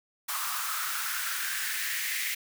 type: noise with high-pass filter sweep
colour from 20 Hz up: white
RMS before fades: -32 dBFS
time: 0.28-2.35 s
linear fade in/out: 10 ms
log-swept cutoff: 1100 to 2100 Hz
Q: 4.5
effects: none

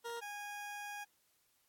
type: tone pair in turn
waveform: 20% pulse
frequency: 468.5 / 822.1 Hz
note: A#4 / G#5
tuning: +9 / -18 cents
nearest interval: minor seventh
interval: 973 cents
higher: second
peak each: -36 / -38 dBFS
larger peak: first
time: 0.04-0.21 / 0.21-1.05 s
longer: second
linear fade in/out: 20 ms
effects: white hiss -75 dBFS RMS until 1.68 s + AAC 64 kbps

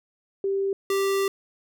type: tone pair in turn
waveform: sine / square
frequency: 392 / 392 Hz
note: G4 / G4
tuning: 0 / 0 cents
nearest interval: unison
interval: 0 cents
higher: neither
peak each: -22 dBFS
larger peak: neither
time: 0.44-0.73 / 0.9-1.28 s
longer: second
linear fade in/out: 2 ms
effects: none

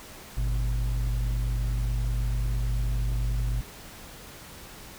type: tone pair together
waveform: sine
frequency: 50.2 / 119.4 Hz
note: G1 / A#2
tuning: +42 / +42 cents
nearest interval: octave + minor third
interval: 1500 cents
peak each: -23 / -28 dBFS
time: 0.37-3.61 s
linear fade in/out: 5 ms
effects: tanh soft clip ceiling -21 dBFS + pink hiss -45 dBFS RMS until 4.98 s

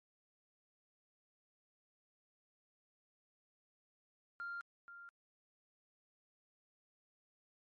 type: tone with echo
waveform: sine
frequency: 1394 Hz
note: F6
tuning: 4 cents flat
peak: -40 dBFS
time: 4.4-4.61 s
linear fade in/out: 0 ms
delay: 480 ms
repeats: 1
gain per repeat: -11 dB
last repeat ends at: 5.09 s
effects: tanh soft clip ceiling -38 dBFS + MP3 48 kbps

